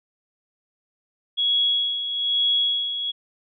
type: tone with tremolo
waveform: sine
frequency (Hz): 3338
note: G#7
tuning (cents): +8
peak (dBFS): -17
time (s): 1.37-3.12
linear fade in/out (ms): 20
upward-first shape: sine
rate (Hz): 1.1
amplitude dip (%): 60
effects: none

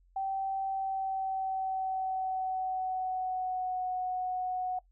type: tone with pitch glide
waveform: sine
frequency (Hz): 774 to 736.5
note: G5 to F#5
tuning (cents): -22 to -8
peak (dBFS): -30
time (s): 0.16-4.79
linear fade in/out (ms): 5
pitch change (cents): -86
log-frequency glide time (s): 0.66-3.87
effects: noise-tail reverb RT60 0.1 s tail -20 dB re dry + added 44 Hz sine -61 dBFS peak until 4.91 s

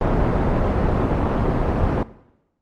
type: low-pass noise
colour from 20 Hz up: pink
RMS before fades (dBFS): -19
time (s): 0.01-2.03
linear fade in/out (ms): 2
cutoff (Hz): 930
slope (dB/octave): 12
effects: noise-tail reverb RT60 0.9 s tail -18 dB re dry + Opus 24 kbps

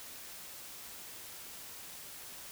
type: silence
effects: white hiss -48 dBFS RMS until 2.51 s

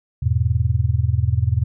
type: chord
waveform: sine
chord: E major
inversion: none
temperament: just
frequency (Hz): 82.41 / 103.01 / 123.61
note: E2 / G#2 / B2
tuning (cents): 0 / -14 / +2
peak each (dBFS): -20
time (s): 0.22-1.64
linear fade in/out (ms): 10
effects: none

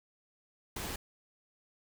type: noise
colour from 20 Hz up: pink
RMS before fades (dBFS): -39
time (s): 0.76-0.96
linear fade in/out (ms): 5
effects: none

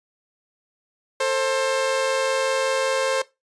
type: tone pair together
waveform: sawtooth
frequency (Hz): 444.9 / 530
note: A4 / C5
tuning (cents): +19 / +22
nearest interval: minor third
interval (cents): 303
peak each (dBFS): -23 / -17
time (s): 1.2-3.22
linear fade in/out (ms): 5
effects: noise-tail reverb RT60 0.2 s tail -18 dB re dry + resampled to 22050 Hz

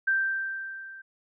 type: tone with level ramp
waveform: sine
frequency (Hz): 1568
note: G6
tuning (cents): 0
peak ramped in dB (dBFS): -20 to -42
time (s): 0.07-1.02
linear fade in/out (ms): 10
effects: none

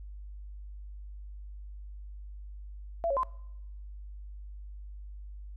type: tone with pitch steps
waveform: sine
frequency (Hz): 672 / 554 / 1033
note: E5 / C#5 / C6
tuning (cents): +33 / -1 / -22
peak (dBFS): -26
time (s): 3.04-3.232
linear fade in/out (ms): 0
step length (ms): 64
effects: noise-tail reverb RT60 0.8 s tail -22 dB re dry + added 50 Hz sine -41 dBFS peak until 5.56 s

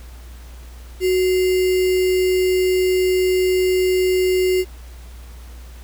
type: tone with sample-and-hold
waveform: sine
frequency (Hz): 370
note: F#4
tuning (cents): 0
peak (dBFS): -14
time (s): 1-4.65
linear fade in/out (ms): 50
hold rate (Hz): 2450
effects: added 60 Hz sine -35 dBFS peak until 5.83 s + pink hiss -47 dBFS RMS until 5.83 s

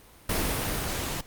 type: noise with level ramp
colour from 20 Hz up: pink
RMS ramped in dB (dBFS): -26 to -33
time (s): 0.29-1.21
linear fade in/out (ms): 5
effects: pink hiss -53 dBFS RMS until 1.26 s + Opus 32 kbps

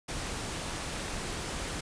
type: noise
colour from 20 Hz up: pink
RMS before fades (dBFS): -36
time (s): 0.08-1.81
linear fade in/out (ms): 10
effects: resampled to 22050 Hz

